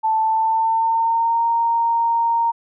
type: tone with pitch glide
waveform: sine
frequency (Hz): 881 to 926.9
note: A5 to A#5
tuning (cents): +2 to -10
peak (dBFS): -15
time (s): 0.03-2.52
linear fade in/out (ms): 20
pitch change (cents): +88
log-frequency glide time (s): 0.22-1.43
effects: none